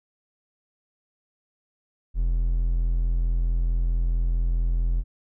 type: tone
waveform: triangle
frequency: 42.28 Hz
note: E1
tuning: 45 cents sharp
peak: -18 dBFS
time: 2.14-5.04 s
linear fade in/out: 50 ms
effects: none